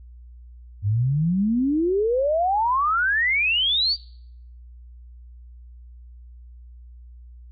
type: exponential sweep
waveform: sine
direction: up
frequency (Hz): 96 to 4743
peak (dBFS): -18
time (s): 0.82-3.97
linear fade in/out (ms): 50
effects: noise-tail reverb RT60 0.7 s tail -24 dB re dry + added 60 Hz sine -41 dBFS peak until 7.51 s